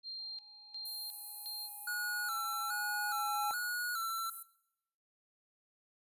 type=tone with tremolo; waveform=sine; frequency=4186 Hz; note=C8; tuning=in tune; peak=-40 dBFS; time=0.03-1.7 s; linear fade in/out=50 ms; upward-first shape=square; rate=1.4 Hz; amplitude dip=75%
type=tone with exponential growth; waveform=triangle; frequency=830.6 Hz; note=G#5; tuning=in tune; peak=-31 dBFS; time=0.19-3.51 s; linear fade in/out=0 ms; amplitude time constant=720 ms
type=high-pass noise; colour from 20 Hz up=white; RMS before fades=-44 dBFS; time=0.85-4.43 s; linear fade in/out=5 ms; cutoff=9500 Hz; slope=48 dB/octave
type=tone with vibrato; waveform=square; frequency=1396.9 Hz; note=F6; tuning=in tune; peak=-36 dBFS; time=1.87-4.3 s; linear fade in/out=5 ms; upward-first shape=square; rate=1.2 Hz; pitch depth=67 cents each way
effects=noise-tail reverb RT60 0.8 s tail -18 dB re dry + resampled to 32000 Hz